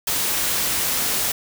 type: noise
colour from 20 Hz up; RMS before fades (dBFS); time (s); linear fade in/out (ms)
white; -22; 0.07-1.32; 5
effects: none